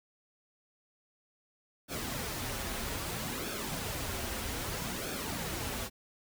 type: noise with flanger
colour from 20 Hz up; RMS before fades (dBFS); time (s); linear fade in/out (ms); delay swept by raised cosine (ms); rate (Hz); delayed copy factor
pink; -37; 1.88-5.9; 50; 1 to 6.8; 0.62; -0.6
effects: none